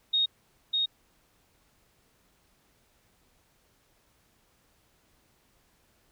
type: tone with echo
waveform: sine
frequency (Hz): 3729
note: A#7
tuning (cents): 0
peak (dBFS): -22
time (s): 0.13-0.26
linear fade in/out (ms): 10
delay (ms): 600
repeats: 1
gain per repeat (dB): -2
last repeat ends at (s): 0.86
effects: pink hiss -67 dBFS RMS until 6.11 s